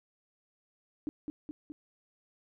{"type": "tone with echo", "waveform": "sine", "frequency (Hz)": 298.9, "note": "D4", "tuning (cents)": 31, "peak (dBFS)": -31, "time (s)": [1.07, 1.09], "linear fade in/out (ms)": 0, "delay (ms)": 210, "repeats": 3, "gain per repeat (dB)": -3, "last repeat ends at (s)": 1.72, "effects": []}